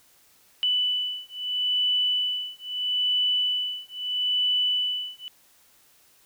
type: beating tone pair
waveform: sine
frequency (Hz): 2982 / 2982.77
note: F#7 / F#7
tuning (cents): +13 / +13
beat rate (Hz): 0.77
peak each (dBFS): -26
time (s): 0.63-5.28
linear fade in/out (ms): 0
effects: white hiss -59 dBFS RMS until 6.25 s